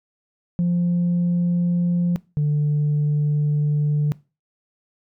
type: tone pair in turn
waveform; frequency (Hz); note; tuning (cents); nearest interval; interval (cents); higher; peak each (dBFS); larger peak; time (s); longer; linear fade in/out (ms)
sine; 174.61 / 148.18; F3 / D3; 0 / +16; minor third; 284; first; -15 / -15; neither; 0.59-2.16 / 2.37-4.12; second; 0
effects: noise-tail reverb RT60 0.3 s tail -22 dB re dry + tanh soft clip ceiling -15 dBFS